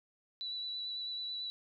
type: tone with vibrato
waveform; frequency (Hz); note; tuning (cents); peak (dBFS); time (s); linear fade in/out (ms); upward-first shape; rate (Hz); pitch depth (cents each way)
sine; 3951; B7; 0; -37; 0.41-1.5; 0; sine; 9.1; 15
effects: none